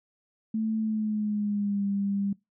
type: tone with pitch glide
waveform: sine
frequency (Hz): 220 to 199.42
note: A3 to G3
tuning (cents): 0 to +30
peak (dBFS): -25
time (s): 0.54-2.33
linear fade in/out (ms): 5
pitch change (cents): -170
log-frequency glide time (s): 0.78-1.86
effects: noise-tail reverb RT60 0.2 s tail -23 dB re dry